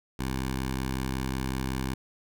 10% pulse tone with notch filter, 65.41 Hz, C2, in tune, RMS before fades -31 dBFS, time 0.19-1.94 s, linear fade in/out 5 ms, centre 490 Hz, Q 1.8, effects none

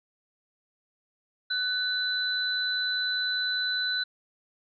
sine tone pair together, 1500 / 4005 Hz, F#6 / B7, +23 / +23 cents, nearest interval octave + perfect fourth, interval 1700 cents, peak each -29 / -28 dBFS, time 1.5-4.04 s, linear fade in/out 10 ms, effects none

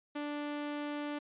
sawtooth tone, 293.4 Hz, D4, 2 cents flat, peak -32 dBFS, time 0.15-1.19 s, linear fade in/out 10 ms, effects resampled to 8000 Hz

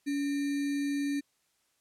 sine tone with sample-and-hold, 283.8 Hz, C#4, 41 cents sharp, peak -28 dBFS, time 0.06-1.21 s, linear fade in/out 20 ms, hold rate 2100 Hz, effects white hiss -73 dBFS RMS until 1.8 s + low-pass 11000 Hz 12 dB/octave

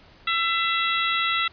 harmonic tone with a mistuned harmonic, 670 Hz, E5, 28 cents sharp, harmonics 2 / 3 / 4 / 5 / 6, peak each -25 / -27 / -28 / -29 / -30 dBFS, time 0.27-1.48 s, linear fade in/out 5 ms, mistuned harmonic 6, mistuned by -79 cents, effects pink hiss -52 dBFS RMS until 1.52 s + resampled to 11025 Hz

